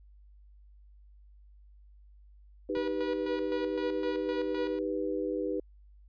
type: chord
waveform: sine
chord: Eb augmented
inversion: none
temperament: equal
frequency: 311.1 / 392 / 493.9 Hz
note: Eb4 / G4 / B4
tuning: 0 / 0 / 0 cents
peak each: -34 dBFS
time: 2.69-5.6 s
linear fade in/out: 5 ms
type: tone with tremolo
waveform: sawtooth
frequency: 484.6 Hz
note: B4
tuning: 33 cents flat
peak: -31 dBFS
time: 2.75-4.79 s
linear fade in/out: 2 ms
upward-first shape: square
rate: 3.9 Hz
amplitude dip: 65%
type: click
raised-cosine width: 3 ms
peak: -34 dBFS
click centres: 2.77 s
effects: added 50 Hz sine -53 dBFS peak until 6.08 s + resampled to 11025 Hz